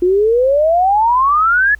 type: exponential sweep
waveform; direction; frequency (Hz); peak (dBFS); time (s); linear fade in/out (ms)
sine; up; 349.2 to 1734; -9; 0.02-1.75; 5
effects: added 55 Hz sine -36 dBFS peak until 1.79 s + pink hiss -53 dBFS RMS until 1.79 s